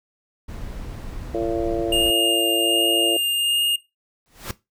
brown noise, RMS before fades -32 dBFS, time 0.48-2.11 s, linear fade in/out 10 ms
harmonic tone, 113.5 Hz, A#2, 46 cents flat, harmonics 3 / 4 / 5 / 6, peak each -24 / -26 / -28 / -30 dBFS, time 1.34-3.17 s, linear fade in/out 5 ms
square tone with vibrato, 2824 Hz, F7, 19 cents sharp, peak -19 dBFS, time 1.92-3.76 s, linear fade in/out 5 ms, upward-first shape triangle, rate 1.3 Hz, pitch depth 10 cents each way
pink noise with exponential growth, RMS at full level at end -27 dBFS, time 4.26-4.51 s, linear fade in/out 0 ms, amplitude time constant 53 ms
effects noise-tail reverb RT60 0.2 s tail -17 dB re dry

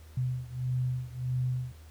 sine beating tone pair, 126 / 127.6 Hz, B2 / C3, +35 / -43 cents, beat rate 1.6 Hz, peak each -31 / -33 dBFS, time 0.17-1.72 s, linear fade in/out 5 ms, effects added 78 Hz sine -48 dBFS peak until 1.9 s + pink hiss -59 dBFS RMS until 1.9 s

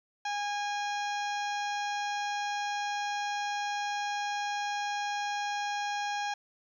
harmonic tone with a mistuned harmonic, 820 Hz, G#5, 22 cents flat, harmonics 1 / 2 / 3 / 4 / 5 / 6 / 7 / 8, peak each -32 / -38 / -42 / -44 / -46 / -48 / -49 / -50 dBFS, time 0.25-6.34 s, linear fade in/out 5 ms, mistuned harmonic 6, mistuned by +100 cents, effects 11-bit

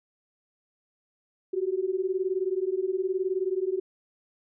sine beating tone pair, 366.6 / 385.6 Hz, F#4 / G4, -16 / -28 cents, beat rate 19 Hz, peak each -28 dBFS, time 1.53-3.8 s, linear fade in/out 10 ms, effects none

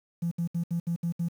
triangle tone bursts, 170 Hz, F3, 46 cents flat, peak -22 dBFS, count 7, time 0.22-1.286 s, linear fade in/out 10 ms, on 94 ms, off 68 ms, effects tanh soft clip ceiling -23 dBFS + 9-bit

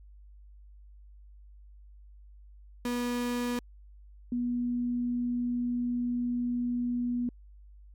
35% pulse / sine tone pair in turn, 243 / 243 Hz, B3 / B3, -28 / -28 cents, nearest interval unison, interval 0 cents, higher neither, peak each -27 dBFS, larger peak neither, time 2.85-3.59 / 4.32-7.29 s, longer second, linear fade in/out 2 ms, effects added 50 Hz sine -49 dBFS peak until 7.94 s + MP3 96 kbps

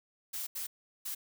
blue noise bursts at uneven times, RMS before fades -38 dBFS, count 3, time 0.33-0.47 / 0.55-0.67 / 1.05-1.15 s, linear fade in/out 10 ms, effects none

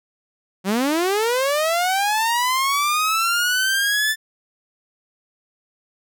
sawtooth linear sweep, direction up, 179.7 to 1767 Hz, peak -14 dBFS, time 0.64-4.16 s, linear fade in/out 50 ms, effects none

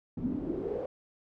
brown noise with band-pass filter sweep, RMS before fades -34 dBFS, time 0.17-0.86 s, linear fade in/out 5 ms, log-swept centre 210 to 540 Hz, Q 6.5, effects none

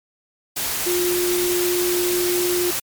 sine tone in noise, 355.1 Hz, F4, 29 cents sharp, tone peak -19 dBFS, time 0.86-2.71 s, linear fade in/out 10 ms, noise white, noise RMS -24 dBFS, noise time 0.56-2.8 s, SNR +2 dB, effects MP3 96 kbps

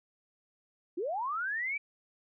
sine linear sweep, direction up, 310 to 2349 Hz, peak -31 dBFS, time 0.97-1.78 s, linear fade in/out 10 ms, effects none

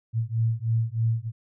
sine beating tone pair, 112.2 / 115.4 Hz, A2 / A#2, +34 / -17 cents, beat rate 3.2 Hz, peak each -25 dBFS, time 0.13-1.32 s, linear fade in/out 50 ms, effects none

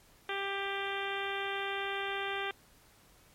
harmonic tone, 394.9 Hz, G4, 13 cents sharp, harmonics 1 / 2 / 3 / 4 / 5 / 6 / 7 / 8 / 9, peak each -39 / -40 / -42 / -40 / -42 / -43 / -45 / -44 / -47 dBFS, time 0.29-2.51 s, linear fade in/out 2 ms, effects pink hiss -62 dBFS RMS until 3.34 s + MP3 64 kbps

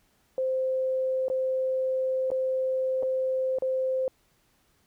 sine tone with dropouts, 521 Hz, C5, 7 cents flat, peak -24 dBFS, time 0.38-4.08 s, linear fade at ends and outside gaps 1 ms, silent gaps 1.283-1.3 / 2.304-2.316 / 3.026-3.031 / 3.586-3.622 s, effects pink hiss -67 dBFS RMS until 4.86 s

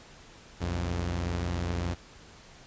sawtooth tone pair together, 61.98 / 87.31 Hz, B1 / F2, +7 / 0 cents, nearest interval tritone, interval 593 cents, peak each -31 / -26 dBFS, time 0.6-1.95 s, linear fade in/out 20 ms, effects pink hiss -52 dBFS RMS until 2.66 s + resampled to 16000 Hz

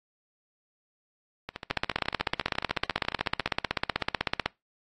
two click trains, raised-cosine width 0.3 ms, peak -9 / -18 dBFS, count 45 / 29, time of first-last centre 1.71-4.46 / 1.49-3.476 s, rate 16 / 14.1 Hz, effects noise-tail reverb RT60 0.2 s tail -23 dB re dry + AAC 32 kbps

